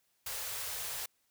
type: band-stop noise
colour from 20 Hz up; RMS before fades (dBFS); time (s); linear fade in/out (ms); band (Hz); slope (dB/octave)
white; -39; 0.26-1.06; 5; 150 to 420; 48
effects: white hiss -75 dBFS RMS until 1.3 s